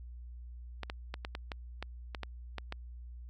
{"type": "clicks", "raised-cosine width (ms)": 0.3, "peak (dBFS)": -22, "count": 11, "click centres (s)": [0.833, 0.899, 1.141, 1.249, 1.351, 1.518, 1.826, 2.148, 2.233, 2.583, 2.724], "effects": ["added 60 Hz sine -44 dBFS peak until 3.29 s"]}